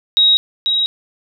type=tone pair in turn; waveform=sine; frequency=3799 / 3820 Hz; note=A#7 / A#7; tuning=+32 / +42 cents; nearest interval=unison; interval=10 cents; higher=second; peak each=-8 / -13 dBFS; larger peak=first; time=0.17-0.37 / 0.66-0.86 s; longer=neither; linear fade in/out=0 ms; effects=none